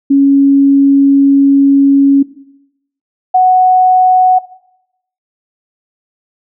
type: tone pair in turn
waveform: sine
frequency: 277.2 / 740 Hz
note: C#4 / F#5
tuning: 0 / 0 cents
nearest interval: octave + perfect fourth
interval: 1700 cents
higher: second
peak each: -4 dBFS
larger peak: neither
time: 0.1-2.23 / 3.34-4.39 s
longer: first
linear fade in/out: 10 ms
effects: noise-tail reverb RT60 0.8 s tail -17 dB re dry